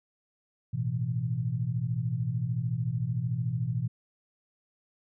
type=chord; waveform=sine; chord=A suspended second; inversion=none; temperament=equal; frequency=110 / 123.47 / 164.81 Hz; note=A2 / B2 / E3; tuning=0 / 0 / 0 cents; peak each=-34 / -29 / -34 dBFS; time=0.73-3.88 s; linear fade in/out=10 ms; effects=none